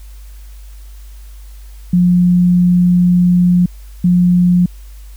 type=tone bursts at uneven times; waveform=sine; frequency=177.8 Hz; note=F3; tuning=31 cents sharp; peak=-7 dBFS; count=2; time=1.93-3.66 / 4.04-4.66 s; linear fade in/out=5 ms; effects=added 50 Hz sine -31 dBFS peak until 5.16 s + white hiss -48 dBFS RMS until 5.16 s